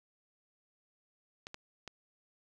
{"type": "clicks", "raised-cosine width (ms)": 0.2, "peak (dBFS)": -26, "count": 3, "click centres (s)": [1.469, 1.544, 1.877], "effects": []}